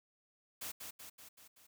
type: noise with echo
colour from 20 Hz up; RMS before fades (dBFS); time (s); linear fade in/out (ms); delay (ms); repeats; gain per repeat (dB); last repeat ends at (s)
white; -43; 0.61-0.72; 10; 190; 5; -4; 1.67
effects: none